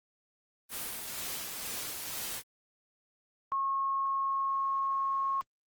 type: noise with tremolo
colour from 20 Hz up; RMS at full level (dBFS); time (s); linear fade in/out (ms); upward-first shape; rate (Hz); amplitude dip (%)
white; -37; 0.69-2.43; 50; sine; 2.1; 30
type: tone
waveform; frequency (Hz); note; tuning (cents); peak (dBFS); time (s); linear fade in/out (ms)
sine; 1088; C#6; -33; -28; 3.52-5.41; 0
effects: Opus 24 kbps